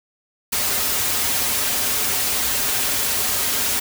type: noise with comb filter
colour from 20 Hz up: white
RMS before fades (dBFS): -21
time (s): 0.52-3.8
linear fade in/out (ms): 10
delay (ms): 6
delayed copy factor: -0.65
effects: none